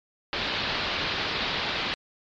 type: low-pass noise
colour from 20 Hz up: white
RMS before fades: -29 dBFS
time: 0.33-1.94 s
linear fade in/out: 0 ms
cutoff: 4400 Hz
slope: 48 dB/octave
effects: MP3 48 kbps